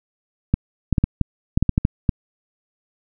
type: clicks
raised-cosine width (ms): 5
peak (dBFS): -3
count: 11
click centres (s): 0.54 / 0.927 / 0.982 / 1.04 / 1.213 / 1.575 / 1.626 / 1.693 / 1.779 / 1.851 / 2.092
effects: none